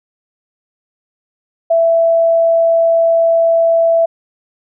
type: tone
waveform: sine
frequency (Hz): 664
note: E5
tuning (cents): +12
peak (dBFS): -8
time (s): 1.7-4.06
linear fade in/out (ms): 10
effects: none